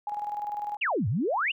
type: tone with tremolo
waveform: sine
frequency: 830.6 Hz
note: G#5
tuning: in tune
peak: -28 dBFS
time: 0.07-0.77 s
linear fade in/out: 2 ms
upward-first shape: square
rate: 20 Hz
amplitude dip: 50%
type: exponential two-way sweep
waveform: sine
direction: down then up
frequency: 3063 to 94 to 3063 Hz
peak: -24 dBFS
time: 0.81-1.52 s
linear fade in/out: 10 ms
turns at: 1.08 s
effects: none